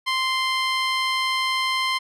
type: tone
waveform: 15% pulse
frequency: 1044 Hz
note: C6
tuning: 4 cents flat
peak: -14 dBFS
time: 0.06-1.99 s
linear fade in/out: 20 ms
effects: low-pass 7000 Hz 12 dB/octave